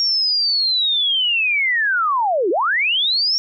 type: linear two-way sweep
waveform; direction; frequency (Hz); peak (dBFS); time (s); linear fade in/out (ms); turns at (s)
sine; down then up; 5588 to 321.1 to 5588; -15; 0-3.38; 0; 2.5
effects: none

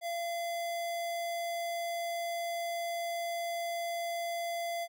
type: tone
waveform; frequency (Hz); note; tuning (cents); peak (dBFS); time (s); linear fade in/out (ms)
square; 683; F5; -39; -34; 0.01-4.88; 50
effects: none

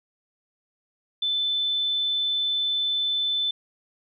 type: tone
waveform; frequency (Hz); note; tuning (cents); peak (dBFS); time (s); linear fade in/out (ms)
sine; 3520; A7; 0; -22; 1.22-3.51; 5
effects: none

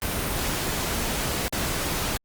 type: noise with dropouts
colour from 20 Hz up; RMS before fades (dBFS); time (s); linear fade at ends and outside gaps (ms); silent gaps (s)
pink; -27; 0.02-2.17; 0; 1.481-1.526
effects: Opus 32 kbps

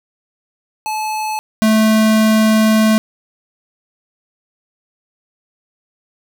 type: tone pair in turn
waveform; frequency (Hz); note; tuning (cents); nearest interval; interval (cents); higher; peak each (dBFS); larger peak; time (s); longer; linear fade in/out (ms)
square; 863 / 218.2; A5 / A3; -34 / -14; 2 octaves; 2380; first; -19 / -10; second; 0.86-1.39 / 1.62-2.98; second; 0
effects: none

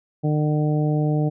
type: harmonic tone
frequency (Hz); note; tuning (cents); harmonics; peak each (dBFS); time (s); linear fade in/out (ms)
151; D3; +48; 1 / 2 / 3 / 4 / 5; -19 / -25 / -29 / -31 / -33; 0.23-1.3; 20
effects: none

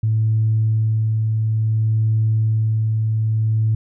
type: tone with tremolo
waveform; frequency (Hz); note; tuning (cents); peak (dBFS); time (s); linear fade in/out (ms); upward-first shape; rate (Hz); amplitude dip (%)
sine; 110; A2; 0; -13; 0.03-3.75; 5; sine; 0.58; 25
effects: tanh soft clip ceiling -9 dBFS

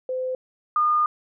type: tone pair in turn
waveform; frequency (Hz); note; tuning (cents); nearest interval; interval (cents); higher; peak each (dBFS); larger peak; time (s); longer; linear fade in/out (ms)
sine; 513 / 1217.8; C5 / D#6; -34 / -38; octave + minor third; 1496; second; -24 / -17; second; 0.09-0.35 / 0.76-1.06; second; 2
effects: none

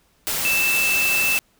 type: tone in noise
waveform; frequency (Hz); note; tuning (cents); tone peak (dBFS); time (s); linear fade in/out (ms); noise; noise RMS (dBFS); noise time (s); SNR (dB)
sine; 2643; E7; +4; -18; 0.45-1.38; 0; white; -24; 0.27-1.39; +3
effects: pink hiss -61 dBFS RMS until 1.59 s

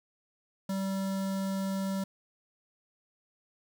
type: tone with notch filter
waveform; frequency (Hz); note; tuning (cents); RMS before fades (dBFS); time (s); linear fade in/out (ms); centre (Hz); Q
square; 193.4; G3; -23; -32; 0.69-2.04; 5; 2400; 1.5
effects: 10-bit

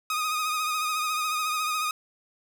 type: tone with vibrato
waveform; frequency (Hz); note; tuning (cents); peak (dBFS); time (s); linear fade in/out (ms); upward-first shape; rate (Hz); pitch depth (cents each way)
sawtooth; 1244.5; D#6; 0; -22; 0.1-1.91; 2; sine; 14; 38
effects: none

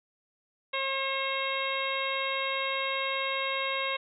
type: harmonic tone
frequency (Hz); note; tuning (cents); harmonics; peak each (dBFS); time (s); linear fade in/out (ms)
539; C#5; -49; 1 / 2 / 3 / 4 / 5 / 6 / 7; -35 / -34 / -40 / -34 / -36 / -40 / -37; 0.73-3.97; 10
effects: none

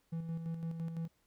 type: tone with tremolo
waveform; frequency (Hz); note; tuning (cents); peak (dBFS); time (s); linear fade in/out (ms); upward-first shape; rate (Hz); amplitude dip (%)
triangle; 164.9; E3; +1; -33; 0.12-1.08; 10; square; 5.9; 45
effects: pink hiss -75 dBFS RMS until 1.26 s

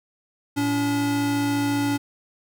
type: tone pair together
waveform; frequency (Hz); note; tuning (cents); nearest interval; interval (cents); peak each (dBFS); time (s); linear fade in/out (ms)
square; 113.42 / 285.8; A#2 / D4; -47 / -47; octave + major third; 1600; -30 / -22; 0.56-1.98; 20
effects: none

